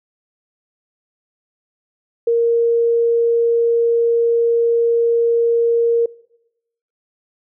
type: tone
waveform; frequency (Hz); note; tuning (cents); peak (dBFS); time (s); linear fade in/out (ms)
sine; 466.2; A#4; 0; -12; 2.27-6.06; 5
effects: noise-tail reverb RT60 0.9 s tail -23 dB re dry